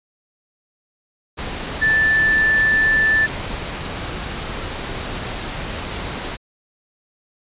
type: tone in noise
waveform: sine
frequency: 1760 Hz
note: A6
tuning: in tune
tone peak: -13 dBFS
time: 1.81-3.27 s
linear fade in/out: 20 ms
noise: pink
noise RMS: -27 dBFS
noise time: 1.37-6.37 s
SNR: +11 dB
effects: resampled to 8000 Hz